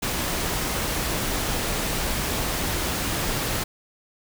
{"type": "noise", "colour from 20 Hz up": "pink", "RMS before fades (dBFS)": -26, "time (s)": [0.02, 3.64], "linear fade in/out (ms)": 10, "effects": []}